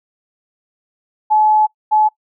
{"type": "tone pair in turn", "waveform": "sine", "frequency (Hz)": [857, 857], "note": ["A5", "A5"], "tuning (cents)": [-46, -46], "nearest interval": "unison", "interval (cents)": 0, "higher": "neither", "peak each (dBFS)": -9, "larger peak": "neither", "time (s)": [[1.3, 1.67], [1.91, 2.09]], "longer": "first", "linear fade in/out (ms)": 20, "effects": ["noise-tail reverb RT60 0.1 s tail -22 dB re dry"]}